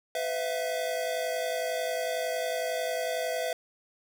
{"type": "tone cluster", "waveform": "square", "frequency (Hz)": [504, 654, 705], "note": ["B4", "E5", "F5"], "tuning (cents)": [35, -14, 16], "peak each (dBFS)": [-34, -32, -38], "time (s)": [0.15, 3.53], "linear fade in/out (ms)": 2, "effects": []}